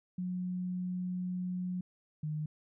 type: tone pair in turn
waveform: sine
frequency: 181.4 / 152.88 Hz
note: F#3 / D#3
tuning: -34 / -30 cents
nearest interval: minor third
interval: 296 cents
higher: first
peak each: -33 / -33 dBFS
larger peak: neither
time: 0.18-1.81 / 2.23-2.46 s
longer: first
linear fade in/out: 5 ms
effects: none